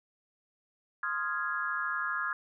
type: chord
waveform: sine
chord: F minor seventh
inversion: second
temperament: equal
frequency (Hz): 1046.5 / 1244.5 / 1396.9 / 1661.2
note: C6 / Eb6 / F6 / Ab6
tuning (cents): 0 / 0 / 0 / 0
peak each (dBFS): -39 / -36 / -35 / -34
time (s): 1.03-2.33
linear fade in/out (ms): 2
effects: none